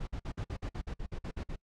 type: noise bursts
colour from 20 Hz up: brown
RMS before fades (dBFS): -37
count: 13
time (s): 0-1.561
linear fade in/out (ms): 10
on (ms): 73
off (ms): 51
effects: noise-tail reverb RT60 0.1 s tail -24 dB re dry + low-pass 6000 Hz 12 dB/octave